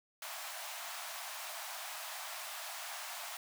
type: high-pass noise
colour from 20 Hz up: pink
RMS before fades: -44 dBFS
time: 0.22-3.37 s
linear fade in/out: 2 ms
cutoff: 620 Hz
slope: 96 dB/octave
effects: none